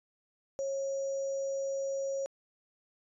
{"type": "tone with sample-and-hold", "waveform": "sine", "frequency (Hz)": 546, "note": "C#5", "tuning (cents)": -26, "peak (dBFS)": -31, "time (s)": [0.59, 2.26], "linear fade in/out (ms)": 0, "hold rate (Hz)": 6300, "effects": ["resampled to 22050 Hz"]}